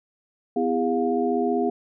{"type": "tone cluster", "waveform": "sine", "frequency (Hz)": [250.8, 332.4, 407.7, 709], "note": ["B3", "E4", "G#4", "F5"], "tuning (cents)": [27, 15, -32, 26], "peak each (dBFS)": [-25, -28, -24, -27], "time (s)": [0.56, 1.7], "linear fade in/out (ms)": 5, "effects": []}